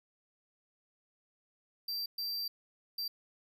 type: tone bursts at uneven times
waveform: square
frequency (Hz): 4699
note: D8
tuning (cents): 0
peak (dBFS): -35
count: 3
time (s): 1.88-2.06 / 2.18-2.48 / 2.98-3.08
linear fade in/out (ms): 5
effects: none